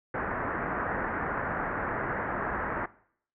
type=low-pass noise; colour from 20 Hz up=white; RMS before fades=-32 dBFS; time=0.14-2.86 s; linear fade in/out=5 ms; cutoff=1800 Hz; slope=48 dB/octave; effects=noise-tail reverb RT60 0.6 s tail -19 dB re dry